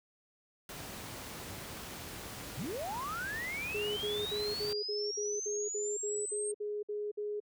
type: noise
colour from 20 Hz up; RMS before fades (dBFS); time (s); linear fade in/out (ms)
pink; -44; 0.69-4.73; 2
type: linear sweep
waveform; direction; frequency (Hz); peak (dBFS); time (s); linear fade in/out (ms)
sine; up; 92 to 8590; -36; 2.57-6.52; 10
type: tone bursts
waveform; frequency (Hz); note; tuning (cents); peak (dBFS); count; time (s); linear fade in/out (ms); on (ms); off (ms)
sine; 416.8; G#4; +6; -34; 13; 3.74-7.402; 10; 230; 56
effects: high-pass 60 Hz 12 dB/octave